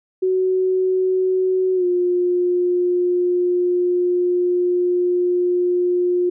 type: tone with pitch glide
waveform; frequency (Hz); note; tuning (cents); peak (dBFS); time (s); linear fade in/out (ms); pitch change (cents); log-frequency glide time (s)
sine; 373 to 356.4; F#4 to F4; +14 to +35; -15; 0.22-6.3; 10; -79; 1.75-1.85
effects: none